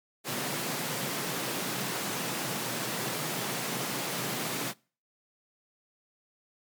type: high-pass noise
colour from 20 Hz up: pink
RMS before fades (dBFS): -33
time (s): 0.24-4.74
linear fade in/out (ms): 50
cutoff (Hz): 120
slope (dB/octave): 96
effects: noise-tail reverb RT60 0.4 s tail -25 dB re dry + MP3 96 kbps